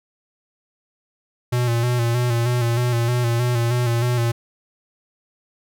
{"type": "tone with vibrato", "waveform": "square", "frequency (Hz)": 120, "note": "B2", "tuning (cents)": -49, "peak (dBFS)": -18, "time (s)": [1.52, 4.32], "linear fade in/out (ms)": 10, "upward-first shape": "square", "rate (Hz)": 3.2, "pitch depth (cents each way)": 41, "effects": []}